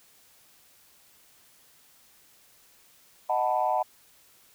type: chord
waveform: sine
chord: B dominant seventh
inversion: first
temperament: equal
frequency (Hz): 622.3 / 740 / 880 / 987.8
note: D#5 / F#5 / A5 / B5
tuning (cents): 0 / 0 / 0 / 0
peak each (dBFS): -29 / -26 / -28 / -31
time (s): 3.29-3.83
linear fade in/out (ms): 10
effects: tanh soft clip ceiling -13 dBFS + white hiss -59 dBFS RMS until 4.54 s